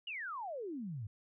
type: exponential sweep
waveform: sine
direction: down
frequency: 2953 to 96.9 Hz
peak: -39 dBFS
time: 0.07-1.07 s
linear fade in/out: 5 ms
effects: none